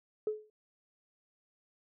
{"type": "tone with exponential decay", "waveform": "sine", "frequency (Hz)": 427.9, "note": "A4", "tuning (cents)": -48, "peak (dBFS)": -26, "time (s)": [0.27, 0.5], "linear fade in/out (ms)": 2, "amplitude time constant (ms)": 48, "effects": ["tanh soft clip ceiling -23 dBFS"]}